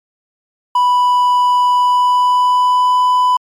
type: tone with pitch glide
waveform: triangle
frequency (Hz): 987.8 to 998.1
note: B5 to B5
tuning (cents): 0 to +18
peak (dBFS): -7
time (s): 0.75-3.37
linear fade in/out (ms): 5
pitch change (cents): +18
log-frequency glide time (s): 1.75-3
effects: MP3 96 kbps